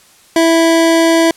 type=tone; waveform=25% pulse; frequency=329.6 Hz; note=E4; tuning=in tune; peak=-4 dBFS; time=0.36-1.31 s; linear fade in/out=2 ms; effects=white hiss -46 dBFS RMS until 1.36 s + low-pass 11000 Hz 12 dB/octave